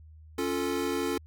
square chord, Db augmented, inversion none, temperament equal, 277.2 / 349.2 / 440 Hz, Db4 / F4 / A4, 0 / 0 / 0 cents, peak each -33 dBFS, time 0.38-1.18 s, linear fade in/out 5 ms, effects added 78 Hz sine -48 dBFS peak until 1.26 s

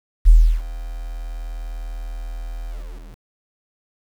sine tone with ADSR envelope, 40.23 Hz, E1, 41 cents flat, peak -4 dBFS, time 0.25-3.23 s, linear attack 28 ms, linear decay 330 ms, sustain -22 dB, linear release 530 ms, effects 7-bit

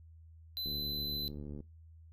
square tone, 4028 Hz, B7, 33 cents sharp, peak -36 dBFS, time 0.57-1.28 s, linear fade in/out 0 ms
click train, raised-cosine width 3 ms, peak -32 dBFS, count 70, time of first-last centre 0.66-1.604 s, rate 73.1 Hz
effects noise-tail reverb RT60 0.2 s tail -21 dB re dry + added 81 Hz sine -53 dBFS peak until 2.12 s

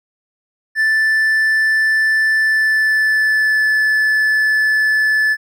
triangle tone with pitch glide, 1760 to 1736.8 Hz, A6 to A6, 0 to -23 cents, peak -10 dBFS, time 0.75-5.37 s, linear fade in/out 50 ms, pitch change -23 cents, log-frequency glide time 2.38-3.68 s, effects none

